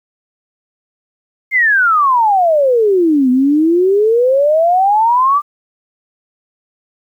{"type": "exponential two-way sweep", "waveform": "sine", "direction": "down then up", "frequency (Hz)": [2150, 247.7, 1196], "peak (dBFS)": -8, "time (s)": [1.51, 5.42], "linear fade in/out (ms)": 50, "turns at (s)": 3.3, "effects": ["8-bit"]}